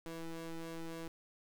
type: ring-modulated tone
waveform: 30% pulse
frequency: 164.81 Hz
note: E3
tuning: in tune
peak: -36 dBFS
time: 0.06-1.08 s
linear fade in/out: 2 ms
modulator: 163 Hz
effects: 12-bit